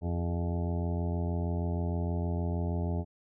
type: harmonic tone with a mistuned harmonic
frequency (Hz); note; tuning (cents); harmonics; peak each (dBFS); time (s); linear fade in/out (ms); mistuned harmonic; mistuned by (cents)
86.4; F2; -18; 1 / 2 / 3 / 4 / 5 / 7 / 8 / 9 / 10; -30 / -35 / -40 / -43 / -42 / -44 / -46 / -50 / -50; 0.01-3.05; 50; 5; -33
effects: none